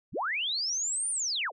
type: linear two-way sweep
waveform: sine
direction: up then down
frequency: 31 to 9397 to 340 Hz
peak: -28 dBFS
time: 0.12-1.52 s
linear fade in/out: 50 ms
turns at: 1.1 s
effects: none